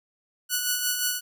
5% pulse tone with tremolo, 1475 Hz, F#6, 6 cents flat, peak -11 dBFS, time 0.49-1.21 s, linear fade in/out 50 ms, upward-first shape sine, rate 5.7 Hz, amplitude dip 45%, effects none

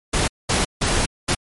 pink noise bursts at uneven times, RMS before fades -19 dBFS, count 4, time 0.13-0.28 / 0.49-0.65 / 0.81-1.06 / 1.28-1.35 s, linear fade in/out 10 ms, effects MP3 48 kbps

